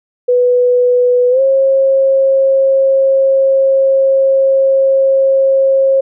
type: tone with pitch glide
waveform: sine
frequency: 493.9 to 538.6 Hz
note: B4 to C#5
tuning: 0 to -50 cents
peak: -7 dBFS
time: 0.28-6.01 s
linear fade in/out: 10 ms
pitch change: +150 cents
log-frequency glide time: 1.3-1.41 s
effects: none